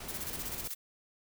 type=noise; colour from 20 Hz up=pink; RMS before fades=-44 dBFS; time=0-0.68 s; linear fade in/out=5 ms
type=noise with tremolo; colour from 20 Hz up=blue; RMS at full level=-38 dBFS; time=0.08-0.75 s; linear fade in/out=10 ms; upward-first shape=square; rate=16 Hz; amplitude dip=65%
effects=none